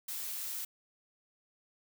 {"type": "noise", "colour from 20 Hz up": "blue", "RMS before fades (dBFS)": -39, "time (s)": [0.08, 0.65], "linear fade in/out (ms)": 5, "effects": []}